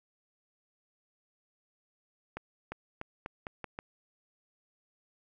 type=accelerating click train; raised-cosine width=0.5 ms; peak=-23 dBFS; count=7; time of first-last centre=2.37-3.789 s; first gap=350 ms; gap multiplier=0.84; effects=none